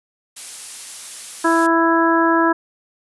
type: noise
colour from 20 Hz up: blue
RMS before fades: -30 dBFS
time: 0.36-1.67 s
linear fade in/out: 10 ms
type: harmonic tone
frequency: 330.9 Hz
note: E4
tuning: 7 cents sharp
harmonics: 1 / 2 / 3 / 4 / 5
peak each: -16 / -22 / -18 / -21 / -21 dBFS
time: 1.44-2.53 s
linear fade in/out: 10 ms
effects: resampled to 24000 Hz